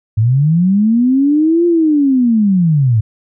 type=linear two-way sweep; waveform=sine; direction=up then down; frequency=103.2 to 349.2 to 103.2 Hz; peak=-8 dBFS; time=0.17-3.01 s; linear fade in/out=10 ms; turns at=1.66 s; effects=none